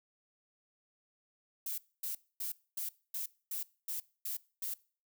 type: noise bursts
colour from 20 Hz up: violet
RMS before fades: -38 dBFS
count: 9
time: 1.66-4.74 s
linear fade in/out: 5 ms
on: 120 ms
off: 250 ms
effects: noise-tail reverb RT60 0.4 s tail -22 dB re dry